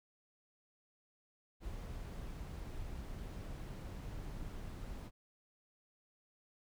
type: noise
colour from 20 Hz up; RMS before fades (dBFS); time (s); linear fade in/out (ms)
brown; -45; 1.6-5.11; 50
effects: none